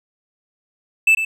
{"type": "tone with echo", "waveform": "triangle", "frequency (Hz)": 2637, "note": "E7", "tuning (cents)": 0, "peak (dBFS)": -8, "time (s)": [1.07, 1.15], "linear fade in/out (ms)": 5, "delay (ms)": 100, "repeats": 1, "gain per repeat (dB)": -9, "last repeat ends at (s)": 1.25, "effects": []}